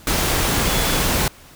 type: tone in noise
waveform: sine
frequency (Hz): 3425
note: A7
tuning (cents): -47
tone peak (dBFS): -30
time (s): 0.67-0.99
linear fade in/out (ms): 2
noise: pink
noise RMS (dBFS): -19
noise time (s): 0.07-1.28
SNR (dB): -14
effects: pink hiss -45 dBFS RMS until 1.55 s